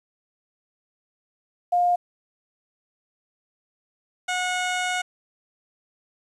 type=tone pair in turn; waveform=sine / 15% pulse; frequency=708 / 728.7 Hz; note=F5 / F#5; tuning=+23 / -27 cents; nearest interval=unison; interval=50 cents; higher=second; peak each=-17 dBFS; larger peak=neither; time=1.72-1.96 / 4.28-5.02 s; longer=second; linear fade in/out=10 ms; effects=resampled to 24000 Hz + 9-bit